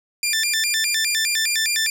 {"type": "tone with vibrato", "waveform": "15% pulse", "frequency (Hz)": 2061, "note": "C7", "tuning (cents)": -27, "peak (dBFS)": -12, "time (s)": [0.23, 1.9], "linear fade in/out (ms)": 2, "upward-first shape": "square", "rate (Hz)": 4.9, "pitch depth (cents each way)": 260, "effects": []}